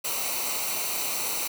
white noise with comb filter, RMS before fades -29 dBFS, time 0.04-1.48 s, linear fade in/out 10 ms, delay 0.59 ms, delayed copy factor -0.7, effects none

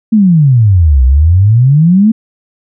sine exponential two-way sweep, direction down then up, 228.5 to 61.74 to 228.5 Hz, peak -3 dBFS, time 0.12-2.12 s, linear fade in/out 10 ms, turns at 1.04 s, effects none

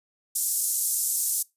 white band-pass noise, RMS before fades -26 dBFS, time 0.35-1.43 s, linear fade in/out 10 ms, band 6800 to 13000 Hz, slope 24 dB/octave, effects noise-tail reverb RT60 0.2 s tail -22 dB re dry + resampled to 32000 Hz

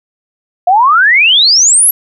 sine exponential sweep, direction up, 689 to 11840 Hz, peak -4 dBFS, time 0.67-1.91 s, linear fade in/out 5 ms, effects none

